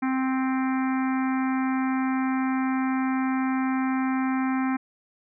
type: harmonic tone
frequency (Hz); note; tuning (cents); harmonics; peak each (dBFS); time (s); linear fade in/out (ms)
262; C4; +2; 1 / 3 / 4 / 5 / 6 / 7 / 8 / 9; -23 / -33 / -35 / -37 / -39 / -40 / -41 / -42; 0.02-4.77; 10
effects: none